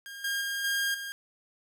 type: tone with level steps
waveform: sawtooth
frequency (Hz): 1615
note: G#6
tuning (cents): -49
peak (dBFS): -37 / -25 / -27 / -23 / -32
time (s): 0.06-1.12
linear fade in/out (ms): 0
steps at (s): 0.24 / 0.41 / 0.64 / 0.94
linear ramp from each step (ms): 5
effects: none